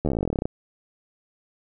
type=slowing click train; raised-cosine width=2 ms; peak=-11 dBFS; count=20; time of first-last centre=0.05-0.455 s; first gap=12 ms; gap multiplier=1.06; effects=none

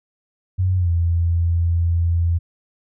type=tone with pitch glide; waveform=sine; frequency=92.5 to 84.82 Hz; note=F#2 to E2; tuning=0 to +50 cents; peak=-15 dBFS; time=0.58-2.39 s; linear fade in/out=20 ms; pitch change=-150 cents; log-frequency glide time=0.77-0.9 s; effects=none

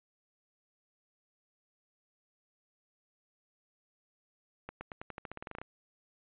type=accelerating click train; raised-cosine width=0.5 ms; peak=-26 dBFS; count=15; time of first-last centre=4.69-5.615 s; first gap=120 ms; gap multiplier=0.9; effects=resampled to 8000 Hz

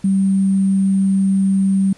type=tone with sample-and-hold; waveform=sine; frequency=193.3 Hz; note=G3; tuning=24 cents flat; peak=-12 dBFS; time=0.04-1.93 s; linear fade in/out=5 ms; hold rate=8820 Hz; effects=pink hiss -49 dBFS RMS until 1.97 s + resampled to 24000 Hz

